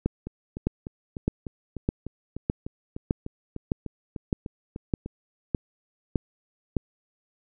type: two click trains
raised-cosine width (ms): 3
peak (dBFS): -10 / -21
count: 12 / 17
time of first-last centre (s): 0.06-6.767 / 0.27-5.06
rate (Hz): 1.64 / 3.34
effects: none